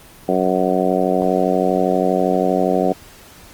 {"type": "harmonic tone", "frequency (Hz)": 92.5, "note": "F#2", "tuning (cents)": 0, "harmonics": [2, 3, 4, 5, 6, 7, 8], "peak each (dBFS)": [-22, -22, -22, -22, -22, -22, -22], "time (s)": [0.28, 2.93], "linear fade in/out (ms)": 10, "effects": ["pink hiss -43 dBFS RMS until 3.53 s", "Opus 24 kbps"]}